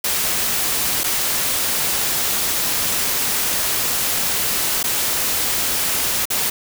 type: noise with dropouts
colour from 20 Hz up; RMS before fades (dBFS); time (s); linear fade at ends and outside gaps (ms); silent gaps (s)
white; -20; 0.04-6.5; 5; 1.035-1.04 / 4.83-4.839 / 6.255-6.302
effects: none